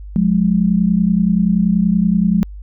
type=tone pair together; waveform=sine; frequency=178.9 / 209.4 Hz; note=F3 / G#3; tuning=+42 / +15 cents; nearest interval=minor third; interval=273 cents; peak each=-14 dBFS; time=0.16-2.43 s; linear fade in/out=0 ms; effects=added 50 Hz sine -29 dBFS peak until 2.62 s